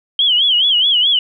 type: tone with vibrato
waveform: sine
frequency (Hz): 3136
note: G7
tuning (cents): 0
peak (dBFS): -10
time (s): 0.19-1.19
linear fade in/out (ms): 2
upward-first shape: sine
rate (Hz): 4.7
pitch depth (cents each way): 150
effects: none